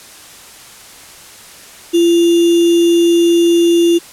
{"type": "tone with sample-and-hold", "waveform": "sine", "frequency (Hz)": 340.6, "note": "F4", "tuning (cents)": -43, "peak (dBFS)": -7, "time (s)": [1.93, 3.99], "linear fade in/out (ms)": 20, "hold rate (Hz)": 3150, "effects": ["white hiss -37 dBFS RMS until 4.12 s", "low-pass 11000 Hz 12 dB/octave"]}